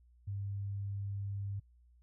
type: tone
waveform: sine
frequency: 99.8 Hz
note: G2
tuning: 32 cents sharp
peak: -36 dBFS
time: 0.27-1.6 s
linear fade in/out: 10 ms
effects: noise-tail reverb RT60 0.1 s tail -25 dB re dry + added 60 Hz sine -61 dBFS peak until 2.02 s